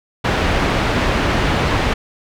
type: low-pass noise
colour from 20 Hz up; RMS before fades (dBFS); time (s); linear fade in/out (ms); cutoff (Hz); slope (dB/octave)
pink; -17; 0.24-1.94; 10; 2900; 12
effects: none